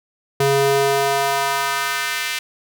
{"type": "tone with high-pass filter sweep", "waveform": "square", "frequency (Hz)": 138.59, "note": "C#3", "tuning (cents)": 0, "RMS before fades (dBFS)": -19, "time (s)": [0.4, 2.39], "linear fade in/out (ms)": 5, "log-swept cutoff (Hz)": [280, 2300], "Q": 1.5, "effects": []}